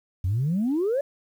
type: exponential sweep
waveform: sine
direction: up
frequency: 85 to 588 Hz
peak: -20 dBFS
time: 0.24-1.01 s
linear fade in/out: 5 ms
effects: tanh soft clip ceiling -18 dBFS + 9-bit